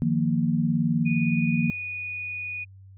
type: chord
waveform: sine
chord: Eb suspended second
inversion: none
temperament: equal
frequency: 155.56 / 174.61 / 233.1 Hz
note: Eb3 / F3 / Bb3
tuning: 0 / 0 / 0 cents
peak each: -25 / -26 / -24 dBFS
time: 0.02-1.7 s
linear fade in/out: 0 ms
type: tone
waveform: sine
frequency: 2467 Hz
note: D#7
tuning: 15 cents flat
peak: -30 dBFS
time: 1.05-2.65 s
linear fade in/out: 20 ms
effects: added 96 Hz sine -45 dBFS peak until 2.97 s